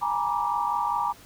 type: tone cluster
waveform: sine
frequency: 824 / 924 / 969 / 1172 Hz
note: G#5 / A#5 / B5 / D6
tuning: -14 / -16 / -33 / -4 cents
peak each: -29 dBFS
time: 0.01-1.13 s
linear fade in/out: 20 ms
effects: pink hiss -50 dBFS RMS until 1.25 s